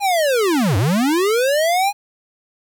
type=linear two-way sweep; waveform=square; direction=down then up; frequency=830.6 to 88.5 to 830.6 Hz; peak=-15 dBFS; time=0-1.93 s; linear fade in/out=50 ms; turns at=0.77 s; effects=9-bit